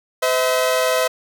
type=tone pair together; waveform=sawtooth; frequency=510 / 642.6 Hz; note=C5 / E5; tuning=-44 / -44 cents; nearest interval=major third; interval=400 cents; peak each=-15 dBFS; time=0.22-1.08 s; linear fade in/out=10 ms; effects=none